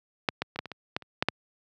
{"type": "clicks", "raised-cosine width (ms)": 0.3, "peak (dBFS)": [-7, -12, -23, -13, -24, -22, -12, -29, -7, -6], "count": 10, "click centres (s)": [0.288, 0.42, 0.56, 0.59, 0.657, 0.717, 0.965, 1.023, 1.225, 1.286], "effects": ["high-pass 100 Hz 12 dB/octave"]}